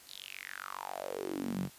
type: tone with high-pass filter sweep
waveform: sawtooth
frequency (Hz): 47.42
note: F#1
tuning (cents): +43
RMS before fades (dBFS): -40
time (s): 0.06-1.7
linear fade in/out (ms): 50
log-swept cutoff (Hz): 4400 to 150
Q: 6.3
effects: white hiss -56 dBFS RMS until 1.78 s + resampled to 32000 Hz